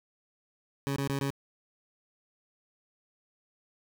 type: tone bursts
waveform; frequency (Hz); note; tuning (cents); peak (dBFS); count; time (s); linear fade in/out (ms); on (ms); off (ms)
20% pulse; 138.59; C#3; 0; -24; 4; 0.87-1.304; 0; 92; 22
effects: none